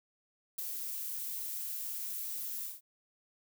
violet noise with ADSR envelope, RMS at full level -35 dBFS, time 0.58-2.81 s, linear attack 7 ms, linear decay 13 ms, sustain -4 dB, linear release 170 ms, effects none

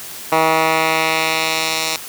10% pulse tone with band-pass filter sweep, 160 Hz, D#3, 49 cents sharp, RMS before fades -17 dBFS, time 0.32-1.96 s, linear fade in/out 2 ms, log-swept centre 1200 to 5300 Hz, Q 0.92, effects white hiss -32 dBFS RMS until 2.08 s + high-pass 80 Hz 12 dB/octave

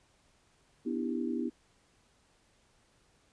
sine chord, E minor seventh, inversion second, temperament just, 247.2 / 296.7 / 329.6 / 395.6 Hz, B3 / D4 / E4 / G4, +2 / +18 / 0 / +16 cents, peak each -34 / -38 / -36 / -40 dBFS, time 0.85-1.5 s, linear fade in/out 20 ms, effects pink hiss -68 dBFS RMS until 3.32 s + resampled to 22050 Hz

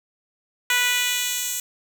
10% pulse tone with high-pass filter sweep, 491.8 Hz, B4, 7 cents flat, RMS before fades -23 dBFS, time 0.7-1.6 s, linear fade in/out 2 ms, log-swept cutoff 1600 to 6500 Hz, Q 0.94, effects 7-bit

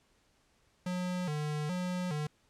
square tone with vibrato, 164.81 Hz, E3, in tune, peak -33 dBFS, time 0.86-2.27 s, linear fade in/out 5 ms, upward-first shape square, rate 1.2 Hz, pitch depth 160 cents each way, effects pink hiss -70 dBFS RMS until 2.49 s + low-pass 9000 Hz 12 dB/octave

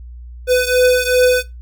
square beating tone pair, 500 / 502.6 Hz, B4 / B4, +21 / +30 cents, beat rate 2.6 Hz, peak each -13 / -16 dBFS, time 0.47-1.44 s, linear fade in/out 50 ms, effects noise-tail reverb RT60 0.2 s tail -19 dB re dry + added 60 Hz sine -31 dBFS peak until 1.61 s

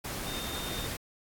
sine tone in noise, 3646 Hz, A#7, 39 cents flat, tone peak -40 dBFS, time 0.26-0.87 s, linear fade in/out 10 ms, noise pink, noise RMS -37 dBFS, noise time 0.04-0.97 s, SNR -6 dB, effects AAC 64 kbps

